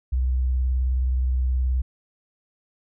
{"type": "tone with vibrato", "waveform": "sine", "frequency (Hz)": 63.6, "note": "C2", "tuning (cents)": -48, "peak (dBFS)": -19, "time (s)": [0.12, 1.82], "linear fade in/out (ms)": 10, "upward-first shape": "triangle", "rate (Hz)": 19, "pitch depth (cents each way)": 69, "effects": []}